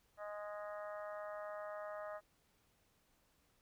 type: harmonic tone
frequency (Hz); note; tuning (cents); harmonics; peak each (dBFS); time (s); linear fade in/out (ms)
207.7; G#3; 0; 3 / 4 / 5 / 6 / 7 / 8 / 9; -45 / -55 / -56 / -51 / -60 / -59 / -59; 0.17-2.21; 50
effects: pink hiss -75 dBFS RMS until 3.61 s